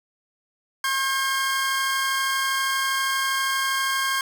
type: tone pair together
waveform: sawtooth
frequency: 1077.5 / 1600 Hz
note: C#6 / G6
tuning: -49 / +35 cents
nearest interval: perfect fifth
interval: 684 cents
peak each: -21 dBFS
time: 0.84-4.21 s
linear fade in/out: 2 ms
effects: none